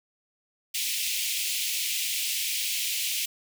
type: high-pass noise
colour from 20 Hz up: pink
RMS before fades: -29 dBFS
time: 0.74-3.26 s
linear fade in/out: 10 ms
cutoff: 2300 Hz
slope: 48 dB/octave
effects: none